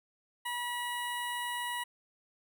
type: tone with notch filter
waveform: 15% pulse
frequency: 968 Hz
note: B5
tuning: 35 cents flat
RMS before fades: -36 dBFS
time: 0.45-1.84 s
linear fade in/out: 10 ms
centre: 4800 Hz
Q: 1.2
effects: none